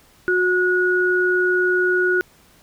sine tone pair together, 364.1 / 1456.4 Hz, F#4 / F#6, -28 / -28 cents, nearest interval 2 octaves, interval 2400 cents, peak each -18 dBFS, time 0.28-2.21 s, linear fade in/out 0 ms, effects pink hiss -53 dBFS RMS until 2.62 s

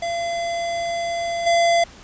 square tone with level steps, 682 Hz, F5, 41 cents flat, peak -23 / -15 dBFS, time 0.02-1.84 s, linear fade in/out 5 ms, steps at 1.46 s, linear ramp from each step 10 ms, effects pink hiss -44 dBFS RMS until 2.03 s + resampled to 16000 Hz

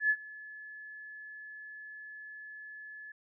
sine tone with ADSR envelope, 1717 Hz, A6, 43 cents flat, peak -22 dBFS, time 0-3.12 s, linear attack 98 ms, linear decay 59 ms, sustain -22 dB, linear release 5 ms, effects none

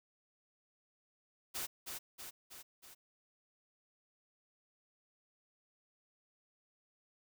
white noise with echo, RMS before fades -40 dBFS, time 1.54-1.67 s, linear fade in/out 20 ms, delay 320 ms, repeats 4, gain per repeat -4 dB, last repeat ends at 2.95 s, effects none

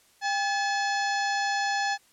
harmonic tone with a mistuned harmonic, 858 Hz, A5, 44 cents flat, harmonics 1 / 2 / 3 / 4 / 5 / 6 / 7 / 8, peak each -27 / -29 / -39 / -41 / -37 / -39 / -42 / -44 dBFS, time 0.21-1.98 s, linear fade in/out 50 ms, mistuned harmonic 1, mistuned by -120 cents, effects white hiss -61 dBFS RMS until 2.12 s + low-pass 11000 Hz 12 dB/octave

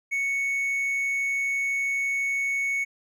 triangle tone, 2217 Hz, C#7, in tune, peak -22 dBFS, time 0.11-2.85 s, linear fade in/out 20 ms, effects none

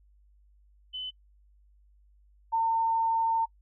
sine tone pair in turn, 3023 / 906.3 Hz, F#7 / A#5, +36 / -49 cents, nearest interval octave + major sixth, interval 2085 cents, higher first, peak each -33 / -23 dBFS, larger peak second, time 0.93-1.11 / 2.52-3.46 s, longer second, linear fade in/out 20 ms, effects noise-tail reverb RT60 0.1 s tail -26 dB re dry + added 50 Hz sine -58 dBFS peak until 3.61 s

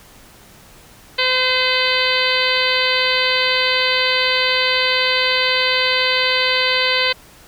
harmonic tone with a mistuned harmonic, 512 Hz, C5, 38 cents flat, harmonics 1 / 2 / 3 / 4 / 5 / 6 / 7 / 8 / 9, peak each -23 / -25 / -24 / -21 / -23 / -22 / -26 / -23 / -25 dBFS, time 1.18-7.13 s, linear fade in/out 10 ms, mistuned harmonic 8, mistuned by -18 cents, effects pink hiss -45 dBFS RMS until 7.47 s

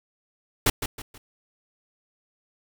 pink noise with echo, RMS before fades -19 dBFS, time 0.66-0.7 s, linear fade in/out 5 ms, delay 160 ms, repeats 3, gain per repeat -9 dB, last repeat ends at 1.18 s, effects none

